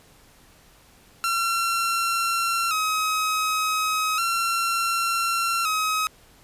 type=tone with vibrato; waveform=sawtooth; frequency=1315 Hz; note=E6; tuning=5 cents flat; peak=-18 dBFS; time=1.24-6.07 s; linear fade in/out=0 ms; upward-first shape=square; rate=0.34 Hz; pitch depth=60 cents each way; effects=pink hiss -54 dBFS RMS until 6.43 s + resampled to 32000 Hz